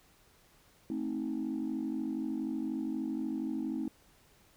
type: chord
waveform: sine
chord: A diminished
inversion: none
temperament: just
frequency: 220 / 264 / 316.8 Hz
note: A3 / C4 / Eb4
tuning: 0 / +16 / +31 cents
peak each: -37 / -35 / -35 dBFS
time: 0.9-3.88 s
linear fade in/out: 2 ms
effects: tanh soft clip ceiling -27 dBFS + pink hiss -64 dBFS RMS until 4.56 s